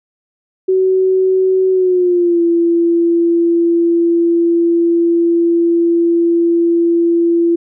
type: tone with pitch glide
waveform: sine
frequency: 376 to 338.9 Hz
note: F#4 to E4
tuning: +28 to +48 cents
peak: -9 dBFS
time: 0.68-7.56 s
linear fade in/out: 10 ms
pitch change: -180 cents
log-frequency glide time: 1.71-2.42 s
effects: none